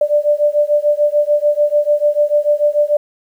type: beating tone pair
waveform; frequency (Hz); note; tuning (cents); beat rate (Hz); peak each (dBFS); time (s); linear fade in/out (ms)
sine; 587.3 / 594.1; D5 / D5; 0 / +20; 6.8; -14; 0.01-2.97; 5
effects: 8-bit